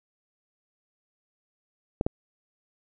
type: clicks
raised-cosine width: 2 ms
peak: -11 dBFS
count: 2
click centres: 2.011 / 2.065 s
effects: none